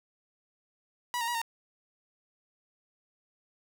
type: tone with pitch steps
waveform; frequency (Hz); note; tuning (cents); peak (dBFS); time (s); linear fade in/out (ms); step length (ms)
sawtooth; 973 / 926 / 961 / 919; B5 / A#5 / B5 / A#5; -26 / -12 / -48 / -25; -26; 1.14-1.416; 0; 69
effects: none